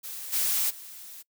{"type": "noise with level steps", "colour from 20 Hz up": "blue", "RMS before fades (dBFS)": [-38, -26, -44], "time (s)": [0.03, 1.23], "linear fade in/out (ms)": 20, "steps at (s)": [0.32, 0.69], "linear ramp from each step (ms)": 20, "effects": ["noise-tail reverb RT60 0.1 s tail -23 dB re dry"]}